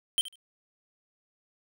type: tone with echo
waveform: square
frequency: 3126 Hz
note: G7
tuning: 6 cents flat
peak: -23 dBFS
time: 0.18-0.21 s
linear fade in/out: 0 ms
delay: 73 ms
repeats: 2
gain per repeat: -15 dB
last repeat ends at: 0.356 s
effects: none